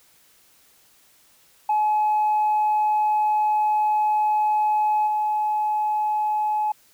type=tone with level steps; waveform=sine; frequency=850 Hz; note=G#5; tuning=40 cents sharp; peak=-16 / -19 dBFS; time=1.69-6.72 s; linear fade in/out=5 ms; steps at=5.06 s; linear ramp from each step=20 ms; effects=tanh soft clip ceiling -15 dBFS + white hiss -57 dBFS RMS until 6.93 s